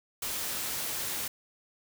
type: noise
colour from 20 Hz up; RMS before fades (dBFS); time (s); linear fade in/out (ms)
white; -34; 0.22-1.28; 5
effects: none